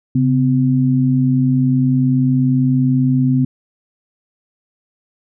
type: tone pair together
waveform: sine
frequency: 135.45 / 255.7 Hz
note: C#3 / C4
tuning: -40 / -40 cents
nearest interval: major seventh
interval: 1100 cents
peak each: -14 dBFS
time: 0.15-3.45 s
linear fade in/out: 5 ms
effects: none